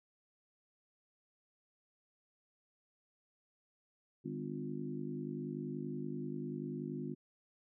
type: harmonic tone with a mistuned harmonic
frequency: 50.4 Hz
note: G1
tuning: 49 cents sharp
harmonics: 3 / 4 / 5 / 6 / 7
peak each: -44 / -45 / -43 / -49 / -45 dBFS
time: 4.24-7.15 s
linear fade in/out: 20 ms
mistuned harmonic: 6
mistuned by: -22 cents
effects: none